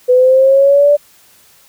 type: linear sweep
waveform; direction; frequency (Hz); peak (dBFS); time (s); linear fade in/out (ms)
sine; up; 496.1 to 587.3; -5; 0.08-0.97; 20
effects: white hiss -47 dBFS RMS until 1.68 s